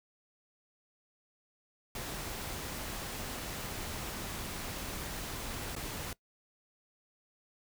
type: noise with dropouts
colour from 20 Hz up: pink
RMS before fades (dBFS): -40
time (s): 1.95-6.13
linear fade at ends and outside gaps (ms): 2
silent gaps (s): 5.753-5.763
effects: noise-tail reverb RT60 0.1 s tail -21 dB re dry